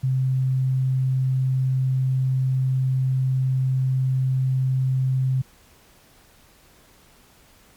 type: tone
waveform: sine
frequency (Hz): 130.8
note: C3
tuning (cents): 0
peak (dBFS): -18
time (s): 0.03-5.42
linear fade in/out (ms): 10
effects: pink hiss -54 dBFS RMS until 7.76 s + MP3 96 kbps